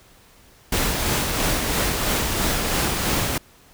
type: noise with tremolo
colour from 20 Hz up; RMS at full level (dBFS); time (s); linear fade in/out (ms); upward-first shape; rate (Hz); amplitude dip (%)
pink; -21; 0.72-3.38; 5; sine; 3; 30
effects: pink hiss -52 dBFS RMS until 3.73 s